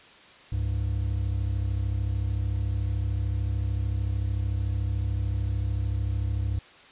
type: tone pair together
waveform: triangle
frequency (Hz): 66.8 / 100.3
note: C2 / G2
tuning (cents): +36 / +40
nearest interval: perfect fifth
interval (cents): 704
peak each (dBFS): -26 / -25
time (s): 0.52-6.59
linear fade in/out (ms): 5
effects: white hiss -51 dBFS RMS until 6.91 s + resampled to 8000 Hz